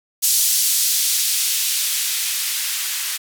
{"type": "noise with band-pass filter sweep", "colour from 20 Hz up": "violet", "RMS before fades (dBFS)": -20, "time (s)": [0.22, 3.18], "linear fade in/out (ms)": 20, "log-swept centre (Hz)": [5200, 1800], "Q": 0.84, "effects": []}